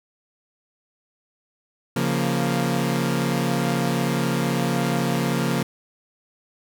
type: chord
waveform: sawtooth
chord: Bb minor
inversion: first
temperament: equal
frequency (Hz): 138.59 / 174.61 / 233.1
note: Db3 / F3 / Bb3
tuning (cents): 0 / 0 / 0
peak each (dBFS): -21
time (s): 1.96-5.63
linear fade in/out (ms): 5
effects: none